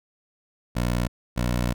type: tone pair in turn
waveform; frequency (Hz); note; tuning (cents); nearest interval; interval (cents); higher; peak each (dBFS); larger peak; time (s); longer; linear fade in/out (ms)
15% pulse; 60.1 / 60.62; B1 / B1; -46 / -32; unison; 14; second; -16 / -16; neither; 0.75-1.08 / 1.36-1.74; second; 20
effects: none